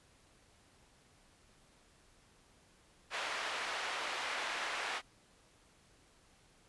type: band-pass noise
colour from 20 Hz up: white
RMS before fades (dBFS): -39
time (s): 3.1-5.02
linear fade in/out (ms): 50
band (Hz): 610 to 2400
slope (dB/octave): 12
effects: pink hiss -66 dBFS RMS until 6.68 s + resampled to 24000 Hz